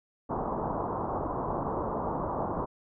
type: low-pass noise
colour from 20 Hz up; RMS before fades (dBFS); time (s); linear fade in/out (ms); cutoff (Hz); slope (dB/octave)
white; -32; 0.29-2.66; 20; 1100; 48
effects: none